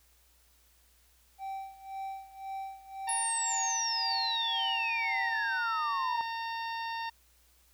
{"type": "tone with tremolo", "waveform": "triangle", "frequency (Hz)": 776, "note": "G5", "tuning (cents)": -18, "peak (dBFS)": -33, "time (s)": [1.38, 5.6], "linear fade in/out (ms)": 50, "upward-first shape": "sine", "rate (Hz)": 1.9, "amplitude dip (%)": 85}
{"type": "harmonic tone", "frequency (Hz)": 915, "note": "A#5", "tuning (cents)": -32, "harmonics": [1, 2, 3, 4, 5, 6], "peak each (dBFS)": [-35, -41, -45, -47, -49, -51], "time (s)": [3.07, 7.1], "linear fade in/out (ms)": 10}
{"type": "exponential sweep", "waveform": "sine", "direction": "down", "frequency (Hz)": [10100, 910], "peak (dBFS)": -30, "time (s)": [3.09, 6.21], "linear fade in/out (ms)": 0}
{"effects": ["added 60 Hz sine -66 dBFS peak until 7.73 s", "white hiss -66 dBFS RMS until 7.73 s"]}